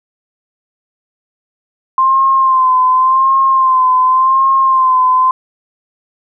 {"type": "tone with vibrato", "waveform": "sine", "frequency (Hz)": 1046, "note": "C6", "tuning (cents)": -1, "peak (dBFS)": -7, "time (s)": [1.98, 5.31], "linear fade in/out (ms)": 2, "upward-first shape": "sine", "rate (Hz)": 0.89, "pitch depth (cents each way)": 44, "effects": []}